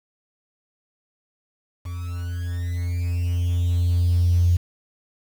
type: tone with level ramp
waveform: triangle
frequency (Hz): 87.31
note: F2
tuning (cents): 0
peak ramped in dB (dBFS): -26 to -10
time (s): 1.85-4.57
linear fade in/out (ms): 10
effects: tanh soft clip ceiling -12 dBFS + 7-bit